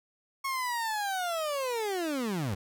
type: linear sweep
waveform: 30% pulse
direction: down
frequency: 1098 to 87.31 Hz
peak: -27 dBFS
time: 0.44-2.55 s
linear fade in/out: 10 ms
effects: none